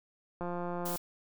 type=click train; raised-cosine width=1 ms; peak=-24 dBFS; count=97; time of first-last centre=0.41-0.959 s; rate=175 Hz
type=noise; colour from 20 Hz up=blue; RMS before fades=-39 dBFS; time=0.85-0.98 s; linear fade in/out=10 ms
effects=none